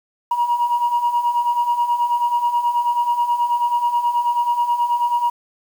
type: beating tone pair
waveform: sine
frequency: 950 / 959.3 Hz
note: A#5 / A#5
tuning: +33 / +49 cents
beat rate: 9.3 Hz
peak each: -21 / -16 dBFS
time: 0.31-5.3 s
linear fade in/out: 5 ms
effects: tanh soft clip ceiling -11 dBFS + 7-bit